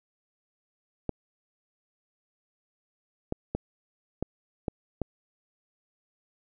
clicks, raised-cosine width 2 ms, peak -15 dBFS, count 6, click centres 1.093 / 3.324 / 3.55 / 4.226 / 4.682 / 5.017 s, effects none

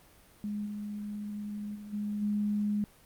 sine tone with level steps, 207.7 Hz, G#3, in tune, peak -32 / -35 / -41 / -31 / -27 dBFS, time 0.44-2.84 s, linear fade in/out 0 ms, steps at 0.65 / 1.74 / 1.92 / 2.21 s, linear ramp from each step 20 ms, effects pink hiss -59 dBFS RMS until 3.05 s + Opus 32 kbps

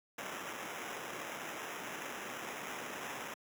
blue noise with sample-and-hold, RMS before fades -43 dBFS, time 0.18-3.34 s, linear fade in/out 2 ms, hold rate 4410 Hz, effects high-pass 200 Hz 12 dB/octave

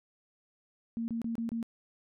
sine tone bursts, 230 Hz, A#3, 23 cents flat, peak -31 dBFS, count 5, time 0.97-1.628 s, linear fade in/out 0 ms, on 110 ms, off 27 ms, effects none

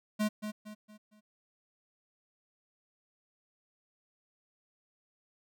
square tone with echo, 212.3 Hz, G#3, 38 cents sharp, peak -28 dBFS, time 0.19-0.29 s, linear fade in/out 20 ms, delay 230 ms, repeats 4, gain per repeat -8 dB, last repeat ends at 1.21 s, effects none

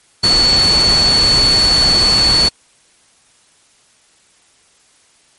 sine tone in noise, 4435 Hz, C#8, in tune, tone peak -9 dBFS, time 0.23-2.49 s, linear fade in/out 10 ms, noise pink, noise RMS -18 dBFS, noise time 0.23-2.49 s, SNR +6 dB, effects white hiss -52 dBFS RMS until 5.38 s + MP3 48 kbps

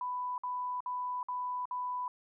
sine tone bursts, 994 Hz, B5, 11 cents sharp, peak -33 dBFS, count 5, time 0.01-2.08 s, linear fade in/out 2 ms, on 370 ms, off 55 ms, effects none

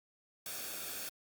white noise with comb filter, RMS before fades -42 dBFS, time 0.46-1.09 s, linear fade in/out 2 ms, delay 1 ms, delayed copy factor -0.55, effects Opus 48 kbps

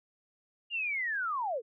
sine linear sweep, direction down, 2862 to 415.3 Hz, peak -30 dBFS, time 0.7-1.62 s, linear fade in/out 50 ms, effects none

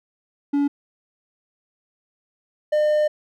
triangle tone pair in turn, 285.1 / 604.1 Hz, C#4 / D5, +49 / +49 cents, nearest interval octave + minor second, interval 1300 cents, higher second, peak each -15 / -14 dBFS, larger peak second, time 0.53-0.68 / 2.72-3.08 s, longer second, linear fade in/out 10 ms, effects none

